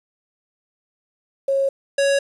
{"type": "tone pair in turn", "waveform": ["sine", "square"], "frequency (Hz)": [546, 556.5], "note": ["C#5", "C#5"], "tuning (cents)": [-26, 7], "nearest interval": "unison", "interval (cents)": 33, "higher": "second", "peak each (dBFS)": -16, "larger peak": "neither", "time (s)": [[1.48, 1.69], [1.98, 2.19]], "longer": "neither", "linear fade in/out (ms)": 5, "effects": ["resampled to 24000 Hz", "8-bit"]}